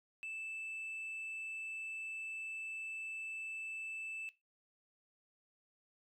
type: tone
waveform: sine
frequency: 2637 Hz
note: E7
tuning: in tune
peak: -39 dBFS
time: 0.23-4.29 s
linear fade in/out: 0 ms
effects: noise-tail reverb RT60 0.2 s tail -18 dB re dry + tanh soft clip ceiling -40 dBFS